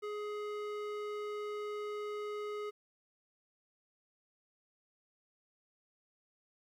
square tone with band-pass filter, 418.4 Hz, G#4, 13 cents sharp, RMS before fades -40 dBFS, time 0.02-2.71 s, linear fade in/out 20 ms, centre 850 Hz, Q 0.61, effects 12-bit

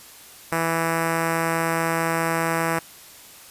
5% pulse tone with notch filter, 164.81 Hz, E3, in tune, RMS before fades -23 dBFS, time 0.52-2.79 s, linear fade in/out 2 ms, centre 4300 Hz, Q 1.1, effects white hiss -45 dBFS RMS until 3.5 s + resampled to 32000 Hz

